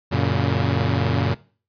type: chord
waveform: sawtooth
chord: F# major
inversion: none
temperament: equal with one note detuned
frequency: 92.5 / 116.54 / 140.85 Hz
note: F#2 / A#2 / C#3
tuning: 0 / 0 / +28 cents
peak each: -19 dBFS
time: 0.11-1.35 s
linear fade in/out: 20 ms
effects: noise-tail reverb RT60 0.4 s tail -20 dB re dry + resampled to 11025 Hz